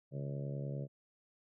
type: harmonic tone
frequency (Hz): 70.1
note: C#2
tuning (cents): +20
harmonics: 2 / 3 / 4 / 5 / 6 / 7 / 8 / 9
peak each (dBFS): -38 / -48 / -53 / -52 / -52 / -52 / -49 / -56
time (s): 0.11-0.88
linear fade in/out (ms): 50
effects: none